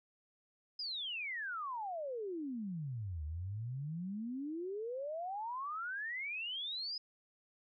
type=exponential two-way sweep; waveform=sine; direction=down then up; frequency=5100 to 73.42 to 5100 Hz; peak=-38 dBFS; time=0.79-6.98 s; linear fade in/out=5 ms; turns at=3.24 s; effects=none